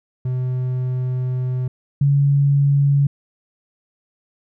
triangle / sine tone pair in turn, 127.2 / 141.1 Hz, C3 / C#3, -48 / +31 cents, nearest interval major second, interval 179 cents, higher second, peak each -17 / -12 dBFS, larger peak second, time 0.25-1.68 / 2.01-3.07 s, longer first, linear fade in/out 5 ms, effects none

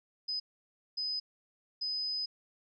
sine tone bursts at uneven times, 5020 Hz, D#8, 15 cents sharp, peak -32 dBFS, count 3, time 0.28-0.4 / 0.97-1.2 / 1.81-2.26 s, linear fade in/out 10 ms, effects none

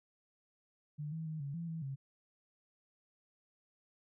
sine tone with pitch steps, 149 / 161.1 / 156.9 / 140.7 / 168.2 / 162.7 / 136.2 Hz, D3 / E3 / D#3 / C#3 / E3 / E3 / C#3, +25 / -39 / +15 / +26 / +35 / -22 / -30 cents, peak -38 dBFS, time 0.98-1.96 s, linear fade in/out 20 ms, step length 140 ms, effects none

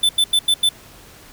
square tone bursts, 3520 Hz, A7, in tune, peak -13 dBFS, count 5, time 0.03-0.691 s, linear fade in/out 5 ms, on 61 ms, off 89 ms, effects pink hiss -44 dBFS RMS until 1.32 s

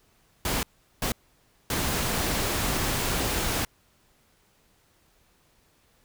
pink noise bursts at uneven times, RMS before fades -27 dBFS, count 3, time 0.45-0.63 / 1.02-1.12 / 1.7-3.65 s, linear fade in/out 2 ms, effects pink hiss -64 dBFS RMS until 6.04 s

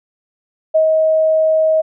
sine tone with ADSR envelope, 633 Hz, D#5, 30 cents sharp, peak -8 dBFS, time 0.74-1.82 s, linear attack 15 ms, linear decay 99 ms, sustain -2 dB, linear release 18 ms, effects none

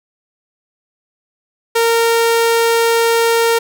sawtooth tone, 461.2 Hz, A#4, 19 cents flat, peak -7 dBFS, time 1.75-3.59 s, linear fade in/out 10 ms, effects none

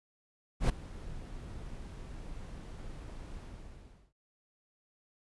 brown noise with ADSR envelope, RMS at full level -23 dBFS, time 0.6-4.13 s, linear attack 95 ms, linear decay 6 ms, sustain -21 dB, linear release 760 ms, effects resampled to 24000 Hz

